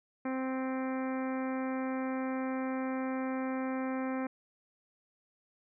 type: harmonic tone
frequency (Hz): 261.4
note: C4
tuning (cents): -1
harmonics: 1 / 2 / 3 / 4 / 5 / 6 / 7 / 8 / 9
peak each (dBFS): -33 / -39 / -43 / -45 / -47 / -49 / -50 / -51 / -52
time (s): 0.25-4.27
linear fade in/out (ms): 5
effects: none